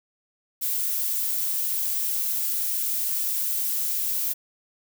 violet noise, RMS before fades -26 dBFS, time 0.61-4.34 s, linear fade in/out 20 ms, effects none

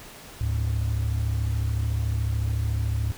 sine tone pair together, 73.42 / 107.22 Hz, D2 / A2, 0 / -44 cents, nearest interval perfect fifth, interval 656 cents, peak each -24 / -23 dBFS, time 0.41-3.12 s, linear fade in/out 0 ms, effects tanh soft clip ceiling -19 dBFS + pink hiss -44 dBFS RMS until 3.17 s

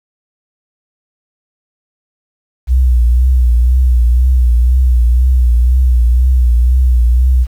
sine tone with vibrato, 61.5 Hz, B1, 7 cents flat, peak -6 dBFS, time 2.67-7.47 s, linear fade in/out 50 ms, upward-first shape triangle, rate 2 Hz, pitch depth 88 cents each way, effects 7-bit

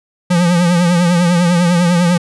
square tone with vibrato, 174.61 Hz, F3, in tune, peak -10 dBFS, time 0.3-2.18 s, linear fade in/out 10 ms, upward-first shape triangle, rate 10 Hz, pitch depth 76 cents each way, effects resampled to 24000 Hz

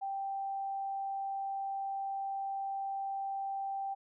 sine tone, 784 Hz, G5, in tune, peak -34 dBFS, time 0.01-3.95 s, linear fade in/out 20 ms, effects none

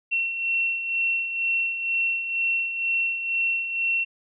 sine beating tone pair, 2715 / 2717.1 Hz, F7 / F7, -50 / -48 cents, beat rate 2.1 Hz, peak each -31 / -23 dBFS, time 0.11-4.05 s, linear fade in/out 20 ms, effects none

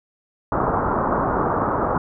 white low-pass noise, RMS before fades -21 dBFS, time 0.52-1.98 s, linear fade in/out 2 ms, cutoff 1300 Hz, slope 48 dB/octave, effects none

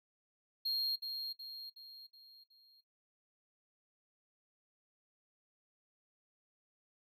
triangle tone with echo, 4239 Hz, C8, 22 cents sharp, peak -31 dBFS, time 0.65-0.96 s, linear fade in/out 10 ms, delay 370 ms, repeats 5, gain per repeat -6 dB, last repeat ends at 2.81 s, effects noise-tail reverb RT60 0.1 s tail -17 dB re dry

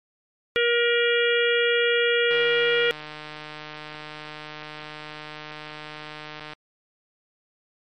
harmonic tone, 474.5 Hz, A#4, 31 cents sharp, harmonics 1 / 3 / 4 / 5 / 6 / 7, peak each -21 / -26 / -27 / -28 / -29 / -29 dBFS, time 0.56-2.91 s, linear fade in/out 0 ms
click train, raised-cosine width 0.3 ms, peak -21 dBFS, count 643, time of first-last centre 2.31-6.534 s, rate 152 Hz
effects MP3 64 kbps

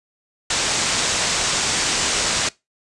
white low-pass noise, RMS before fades -21 dBFS, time 0.5-2.49 s, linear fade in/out 5 ms, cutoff 8200 Hz, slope 48 dB/octave, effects noise-tail reverb RT60 0.2 s tail -21 dB re dry + resampled to 24000 Hz

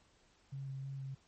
sine tone with vibrato, 135.7 Hz, C#3, 36 cents flat, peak -40 dBFS, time 0.52-1.15 s, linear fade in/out 10 ms, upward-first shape square, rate 3.2 Hz, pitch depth 13 cents each way, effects pink hiss -69 dBFS RMS until 1.27 s + MP3 32 kbps

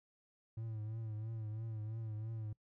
triangle tone with vibrato, 110 Hz, A2, in tune, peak -38 dBFS, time 0.57-2.53 s, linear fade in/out 5 ms, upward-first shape triangle, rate 3 Hz, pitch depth 69 cents each way, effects noise-tail reverb RT60 0.1 s tail -24 dB re dry

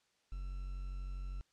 triangle tone with quantisation, 46.25 Hz, F#1, in tune, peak -37 dBFS, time 0.32-1.41 s, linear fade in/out 0 ms, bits 10, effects white hiss -75 dBFS RMS until 1.52 s + low-pass 6000 Hz 12 dB/octave

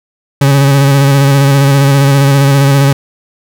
40% pulse tone with vibrato, 138.9 Hz, C#3, 4 cents sharp, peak -4 dBFS, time 0.41-2.93 s, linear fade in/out 5 ms, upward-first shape square, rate 15 Hz, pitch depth 26 cents each way, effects none

